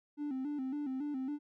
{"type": "tone with vibrato", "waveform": "triangle", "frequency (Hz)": 277.3, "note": "C#4", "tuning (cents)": 1, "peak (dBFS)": -32, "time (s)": [0.17, 1.39], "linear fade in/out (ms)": 50, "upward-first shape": "square", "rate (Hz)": 3.6, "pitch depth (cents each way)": 100, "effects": ["tanh soft clip ceiling -29 dBFS"]}